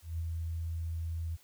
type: tone with ADSR envelope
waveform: sine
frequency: 82.41 Hz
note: E2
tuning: in tune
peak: -31 dBFS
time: 0.02-1.37 s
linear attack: 170 ms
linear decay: 30 ms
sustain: -2 dB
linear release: 25 ms
effects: white hiss -63 dBFS RMS until 1.43 s